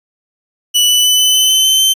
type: tone with pitch steps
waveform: sawtooth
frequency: 2960 / 2979 / 2998 / 3017 / 3036 / 3056 / 3075 / 3095 Hz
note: F#7 / F#7 / F#7 / F#7 / F#7 / G7 / G7 / G7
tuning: 0 / +11 / +22 / +33 / +44 / -45 / -34 / -23 cents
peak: -5 dBFS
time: 0.74-1.94 s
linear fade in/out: 20 ms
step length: 150 ms
effects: resampled to 32000 Hz